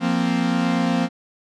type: chord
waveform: 45% pulse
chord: F suspended fourth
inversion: none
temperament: equal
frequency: 174.61 / 233.1 / 261.6 Hz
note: F3 / Bb3 / C4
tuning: 0 / 0 / 0 cents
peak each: -23 / -22 / -23 dBFS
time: 0-1.09 s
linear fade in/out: 50 ms
effects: low-pass 5000 Hz 12 dB/octave